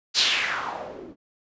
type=noise with low-pass filter sweep; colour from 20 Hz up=blue; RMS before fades=-26 dBFS; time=0.14-1.16 s; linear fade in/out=50 ms; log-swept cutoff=4900 to 250 Hz; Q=2.7; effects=resampled to 16000 Hz